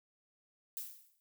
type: noise with exponential decay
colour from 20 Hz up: violet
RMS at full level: -39 dBFS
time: 0.77-1.2 s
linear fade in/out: 0 ms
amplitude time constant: 93 ms
effects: none

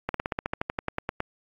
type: slowing click train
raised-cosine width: 0.5 ms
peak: -12 dBFS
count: 15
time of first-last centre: 0.09-1.204 s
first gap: 53 ms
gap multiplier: 1.06
effects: AAC 48 kbps

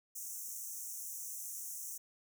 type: high-pass noise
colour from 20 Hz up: pink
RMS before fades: -44 dBFS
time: 0.15-1.98 s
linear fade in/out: 10 ms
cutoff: 5800 Hz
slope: 96 dB/octave
effects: none

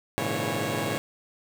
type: tone cluster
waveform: 10% pulse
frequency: 103.9 / 117.4 / 140.8 / 163.7 / 550 Hz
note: G#2 / A#2 / C#3 / E3 / C#5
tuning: +1 / +13 / +27 / -12 / -14 cents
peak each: -25 dBFS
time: 0.18-0.98 s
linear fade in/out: 0 ms
effects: none

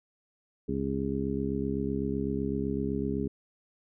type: harmonic tone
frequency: 67.9 Hz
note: C#2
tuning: 35 cents flat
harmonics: 1 / 2 / 3 / 4 / 5 / 6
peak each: -38 / -37 / -33 / -33 / -41 / -34 dBFS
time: 0.68-3.28 s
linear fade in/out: 10 ms
effects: none

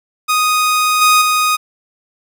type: tone with level steps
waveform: sawtooth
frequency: 1244.5 Hz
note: D#6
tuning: in tune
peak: -8 / -4 / -8 dBFS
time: 0.28-1.57 s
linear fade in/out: 20 ms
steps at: 1.01 / 1.21 s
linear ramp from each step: 10 ms
effects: none

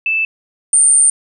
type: tone pair in turn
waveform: sine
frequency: 2637 / 8929 Hz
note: E7 / C#9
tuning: 0 / +12 cents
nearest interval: octave + major sixth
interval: 2112 cents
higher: second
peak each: -13 / -7 dBFS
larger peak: second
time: 0.06-0.25 / 0.73-1.1 s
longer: second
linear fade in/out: 2 ms
effects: none

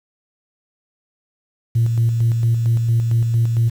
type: tone with tremolo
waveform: sine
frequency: 115.7 Hz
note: A#2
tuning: 13 cents flat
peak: -11 dBFS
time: 1.75-3.7 s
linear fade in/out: 10 ms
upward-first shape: square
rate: 4.4 Hz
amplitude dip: 40%
effects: tanh soft clip ceiling -9 dBFS + 7-bit

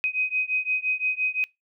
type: beating tone pair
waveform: sine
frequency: 2512 / 2517.8 Hz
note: D#7 / D#7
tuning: +16 / +20 cents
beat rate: 5.8 Hz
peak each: -26 dBFS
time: 0.04-1.44 s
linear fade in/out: 0 ms
effects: noise-tail reverb RT60 0.2 s tail -25 dB re dry

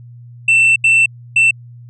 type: tone bursts at uneven times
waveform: triangle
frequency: 2678 Hz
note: E7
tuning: 27 cents sharp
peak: -6 dBFS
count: 3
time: 0.48-0.76 / 0.84-1.06 / 1.36-1.51 s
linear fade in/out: 5 ms
effects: added 120 Hz sine -34 dBFS peak until 1.89 s + resampled to 22050 Hz

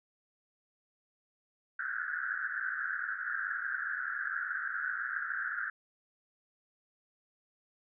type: band-pass noise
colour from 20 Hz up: pink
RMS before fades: -36 dBFS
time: 1.79-5.7 s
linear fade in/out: 5 ms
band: 1400 to 1700 Hz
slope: 96 dB/octave
effects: none

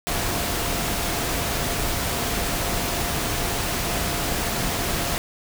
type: tone in noise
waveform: sine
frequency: 695 Hz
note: F5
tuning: 9 cents flat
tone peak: -35 dBFS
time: 0.07-5.18 s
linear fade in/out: 0 ms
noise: pink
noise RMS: -25 dBFS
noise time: 0.07-5.18 s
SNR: -13 dB
effects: none

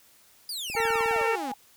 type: exponential sweep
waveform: sawtooth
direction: down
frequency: 5000 to 233.1 Hz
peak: -29 dBFS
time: 0.49-1.52 s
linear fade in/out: 2 ms
type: click train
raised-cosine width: 2 ms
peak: -29 dBFS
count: 11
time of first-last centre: 0.7-1.213 s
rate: 19.5 Hz
type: tone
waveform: sine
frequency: 820 Hz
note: G#5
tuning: 22 cents flat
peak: -32 dBFS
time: 0.74-1.54 s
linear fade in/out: 5 ms
type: harmonic tone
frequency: 453.8 Hz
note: A#4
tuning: 47 cents flat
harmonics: 1 / 2 / 3 / 4 / 5 / 6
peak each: -27 / -30 / -32 / -33 / -34 / -35 dBFS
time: 0.76-1.36 s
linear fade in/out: 10 ms
effects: white hiss -58 dBFS RMS until 1.76 s

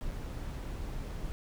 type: noise with dropouts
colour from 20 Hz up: brown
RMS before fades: -38 dBFS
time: 0.01-1.32 s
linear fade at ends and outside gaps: 0 ms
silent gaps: 0.113-0.119 s
effects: none

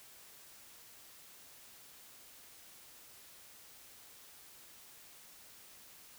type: silence
effects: white hiss -57 dBFS RMS until 6.18 s

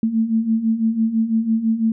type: beating tone pair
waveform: sine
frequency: 220 / 226 Hz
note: A3 / A3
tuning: 0 / +47 cents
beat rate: 6 Hz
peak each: -22 / -17 dBFS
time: 0.03-1.92 s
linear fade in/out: 2 ms
effects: none

